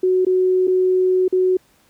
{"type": "tone with dropouts", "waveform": "sine", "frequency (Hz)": 370, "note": "F#4", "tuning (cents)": 0, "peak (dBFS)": -13, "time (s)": [0.03, 1.57], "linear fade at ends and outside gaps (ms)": 5, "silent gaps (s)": [[0.25, 0.266], [0.672, 0.677], [1.281, 1.325]], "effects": ["pink hiss -57 dBFS RMS until 1.89 s", "high-pass 60 Hz 12 dB/octave"]}